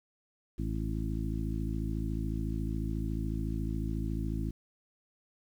harmonic tone with a mistuned harmonic, 54 Hz, A1, 32 cents flat, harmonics 1 / 2 / 3 / 4 / 5 / 6, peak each -34 / -37 / -39 / -40 / -41 / -42 dBFS, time 0.58-4.51 s, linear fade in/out 10 ms, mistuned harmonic 6, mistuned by +27 cents, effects 10-bit

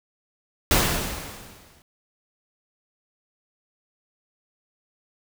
pink noise with exponential decay, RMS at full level -17 dBFS, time 0.71-1.82 s, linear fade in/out 1 ms, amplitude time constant 240 ms, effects none

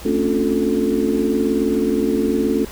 sine tone cluster, 221.5 / 268.6 / 287.7 / 355.9 / 438.8 Hz, A3 / C4 / D4 / F4 / A4, +12 / +46 / -36 / +33 / -5 cents, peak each -22 dBFS, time 0.05-2.65 s, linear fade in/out 5 ms, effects added 60 Hz sine -37 dBFS peak until 2.71 s + pink hiss -37 dBFS RMS until 2.71 s

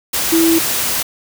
sine tone in noise, 329.6 Hz, E4, in tune, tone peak -10 dBFS, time 0.32-0.59 s, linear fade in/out 10 ms, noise white, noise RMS -18 dBFS, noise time 0.13-1.03 s, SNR +5 dB, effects none

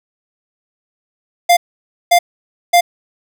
square tone bursts, 698.5 Hz, F5, in tune, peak -7 dBFS, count 3, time 1.49-2.81 s, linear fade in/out 10 ms, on 80 ms, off 540 ms, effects none

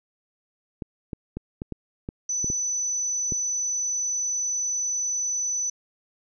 clicks, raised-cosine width 3 ms, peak -18 dBFS, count 9, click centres 0.822 / 1.132 / 1.37 / 1.619 / 1.723 / 2.089 / 2.444 / 2.501 / 3.322 s
sine tone, 5990 Hz, F#8, 20 cents sharp, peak -24 dBFS, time 2.29-5.7 s, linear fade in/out 5 ms
effects none

